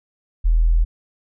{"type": "tone", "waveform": "sine", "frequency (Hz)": 40.85, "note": "E1", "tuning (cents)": -15, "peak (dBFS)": -12, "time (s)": [0.44, 0.85], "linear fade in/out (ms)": 20, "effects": []}